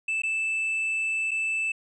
triangle tone with dropouts, 2637 Hz, E7, in tune, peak -23 dBFS, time 0.08-1.72 s, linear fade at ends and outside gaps 5 ms, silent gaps 0.22-0.234 / 1.31-1.314 s, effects resampled to 24000 Hz

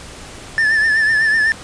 triangle tone with vibrato, 1760 Hz, A6, in tune, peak -10 dBFS, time 0.58-1.52 s, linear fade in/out 0 ms, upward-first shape triangle, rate 8 Hz, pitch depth 62 cents each way, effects pink hiss -35 dBFS RMS until 1.63 s + resampled to 22050 Hz

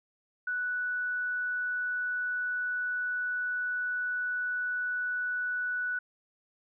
sine tone, 1480 Hz, F#6, in tune, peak -29 dBFS, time 0.47-5.99 s, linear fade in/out 5 ms, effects none

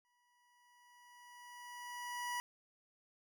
25% pulse tone with exponential growth, 973 Hz, B5, 26 cents flat, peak -33 dBFS, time 0.05-2.4 s, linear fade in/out 0 ms, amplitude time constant 510 ms, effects none

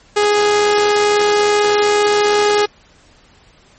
sawtooth tone with amplitude modulation, 415.3 Hz, G#4, in tune, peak -6 dBFS, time 0.16-2.66 s, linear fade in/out 10 ms, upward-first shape sine, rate 83.5 Hz, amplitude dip 25%, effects pink hiss -49 dBFS RMS until 3.78 s + MP3 32 kbps

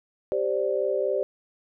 sine chord, G suspended fourth, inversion none, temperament equal, 392 / 523.3 / 587.3 Hz, G4 / C5 / D5, 0 / 0 / 0 cents, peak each -27 dBFS, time 0.32-1.23 s, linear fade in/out 0 ms, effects none

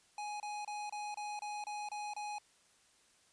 square tone bursts, 834 Hz, G#5, 7 cents sharp, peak -40 dBFS, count 9, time 0.18-2.384 s, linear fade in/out 2 ms, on 220 ms, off 28 ms, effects white hiss -68 dBFS RMS until 3.32 s + resampled to 22050 Hz

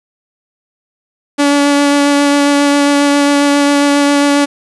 sawtooth tone with vibrato, 285.9 Hz, D4, 46 cents flat, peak -4 dBFS, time 1.38-4.46 s, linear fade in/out 20 ms, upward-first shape sine, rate 7.4 Hz, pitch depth 11 cents each way, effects resampled to 24000 Hz + 7-bit

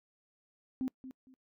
sine tone with echo, 260.2 Hz, C4, 9 cents flat, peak -30 dBFS, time 0.81-0.88 s, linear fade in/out 0 ms, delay 230 ms, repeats 2, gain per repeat -13 dB, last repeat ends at 1.34 s, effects noise-tail reverb RT60 0.1 s tail -25 dB re dry + tanh soft clip ceiling -26 dBFS

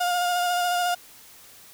35% pulse tone with vibrato, 710 Hz, F5, 28 cents sharp, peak -20 dBFS, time 0-0.95 s, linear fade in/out 10 ms, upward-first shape sine, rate 14 Hz, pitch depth 21 cents each way, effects white hiss -49 dBFS RMS until 1.73 s

